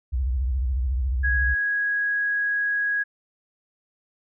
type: tone with vibrato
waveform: sine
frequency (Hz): 64.1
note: C2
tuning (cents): -35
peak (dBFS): -21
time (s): 0.12-1.55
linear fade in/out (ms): 20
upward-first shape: sine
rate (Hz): 14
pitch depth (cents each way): 180
type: tone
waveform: sine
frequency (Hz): 1657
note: G#6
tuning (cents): -4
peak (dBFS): -21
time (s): 1.23-3.04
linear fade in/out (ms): 20
effects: none